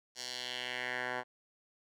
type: tone with band-pass filter sweep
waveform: 10% pulse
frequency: 124.8 Hz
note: B2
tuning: 19 cents sharp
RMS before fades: -39 dBFS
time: 0.15-1.24 s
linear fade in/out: 50 ms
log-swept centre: 5500 to 1200 Hz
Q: 2.1
effects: none